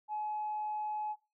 sine tone, 849 Hz, G#5, 38 cents sharp, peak -33 dBFS, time 0.08-1.16 s, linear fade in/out 50 ms, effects noise-tail reverb RT60 0.3 s tail -22 dB re dry + tanh soft clip ceiling -29 dBFS

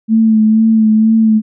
sine tone with vibrato, 220 Hz, A3, in tune, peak -6 dBFS, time 0.08-1.42 s, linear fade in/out 50 ms, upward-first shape sine, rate 2.1 Hz, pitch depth 28 cents each way, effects none

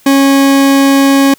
40% pulse tone, 274.7 Hz, C#4, 16 cents flat, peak -4 dBFS, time 0.06-1.34 s, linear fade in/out 5 ms, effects white hiss -45 dBFS RMS until 1.38 s

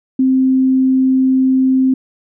sine tone, 261.6 Hz, C4, in tune, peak -9 dBFS, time 0.19-1.94 s, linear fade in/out 5 ms, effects none

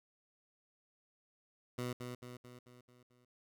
15% pulse tone with echo, 123.47 Hz, B2, in tune, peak -31 dBFS, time 1.78-1.93 s, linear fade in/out 5 ms, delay 220 ms, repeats 6, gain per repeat -5 dB, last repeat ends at 3.25 s, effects none

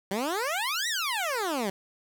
15% pulse exponential two-way sweep, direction up then down, 185 to 1975.5 to 185 Hz, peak -21 dBFS, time 0.11-1.7 s, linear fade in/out 2 ms, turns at 0.88 s, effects 10-bit

